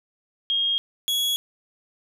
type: tone pair in turn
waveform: sine / 40% pulse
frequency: 3248 / 3347 Hz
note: G#7 / G#7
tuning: -39 / +13 cents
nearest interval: minor second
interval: 52 cents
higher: second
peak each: -20 dBFS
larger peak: neither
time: 0.5-0.78 / 1.08-1.36 s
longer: neither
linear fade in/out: 0 ms
effects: none